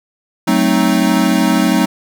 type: chord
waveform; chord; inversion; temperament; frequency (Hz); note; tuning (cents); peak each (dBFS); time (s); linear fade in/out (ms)
square; F# diminished seventh; none; equal with one note detuned; 187.25 / 220 / 261.6 / 311.1; F#3 / A3 / C4 / Eb4; +21 / 0 / 0 / 0; -17; 0.47-1.86; 10
effects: none